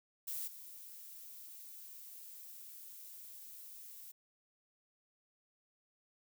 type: noise with level steps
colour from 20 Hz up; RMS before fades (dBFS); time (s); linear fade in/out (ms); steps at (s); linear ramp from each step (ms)
violet; -41 / -52; 0.27-4.12; 10; 0.47; 10
effects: none